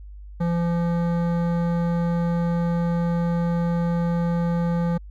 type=tone with hard clipping; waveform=triangle; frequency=170.9 Hz; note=F3; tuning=37 cents flat; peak=-22 dBFS; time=0.4-4.98 s; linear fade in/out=10 ms; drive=18 dB; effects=added 50 Hz sine -37 dBFS peak until 5.1 s